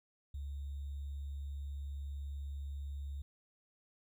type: tone with sample-and-hold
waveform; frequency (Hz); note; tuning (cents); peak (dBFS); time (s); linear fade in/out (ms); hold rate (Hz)
sine; 70.4; C#2; +27; -39; 0.34-3.22; 5; 3675
effects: none